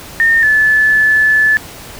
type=tone pair in turn; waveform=sine; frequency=1822 / 1734.8 Hz; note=A#6 / A6; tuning=-40 / -25 cents; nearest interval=minor second; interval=85 cents; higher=first; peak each=-7 dBFS; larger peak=neither; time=0.2-0.43 / 0.43-1.57 s; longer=second; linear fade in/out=0 ms; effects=pink hiss -32 dBFS RMS until 1.99 s